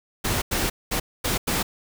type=noise bursts at uneven times; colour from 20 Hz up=pink; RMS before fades=-24 dBFS; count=5; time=0.24-0.42 / 0.51-0.7 / 0.91-1 / 1.24-1.38 / 1.47-1.63 s; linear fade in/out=10 ms; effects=none